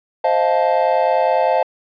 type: chord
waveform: triangle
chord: F dominant seventh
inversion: second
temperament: just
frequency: 523.8 / 628.6 / 698.5 / 873.1 Hz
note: C5 / Eb5 / F5 / A5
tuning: +2 / +18 / 0 / -14 cents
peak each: -17 dBFS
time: 0.24-1.63 s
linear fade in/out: 5 ms
effects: resampled to 11025 Hz